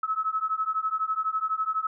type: beating tone pair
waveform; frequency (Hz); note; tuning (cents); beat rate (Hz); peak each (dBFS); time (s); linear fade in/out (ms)
sine; 1288 / 1300; E6 / E6; -41 / -24; 12; -28; 0.03-1.87; 5
effects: none